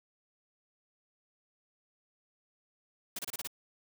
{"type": "noise bursts", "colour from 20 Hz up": "white", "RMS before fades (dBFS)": -38, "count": 6, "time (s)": [3.16, 3.474], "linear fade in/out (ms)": 5, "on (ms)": 29, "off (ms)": 28, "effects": []}